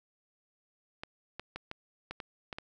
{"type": "clicks", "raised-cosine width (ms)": 0.3, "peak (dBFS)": -23, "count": 8, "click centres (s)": [1.035, 1.396, 1.56, 1.714, 2.11, 2.202, 2.528, 2.585], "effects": []}